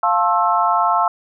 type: chord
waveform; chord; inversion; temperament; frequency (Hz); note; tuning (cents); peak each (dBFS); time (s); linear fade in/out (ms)
sine; F major seventh; none; equal with one note detuned; 698.5 / 880 / 1070.3 / 1318.5; F5 / A5 / C6 / E6; 0 / 0 / +39 / 0; -19; 0.03-1.08; 2
effects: none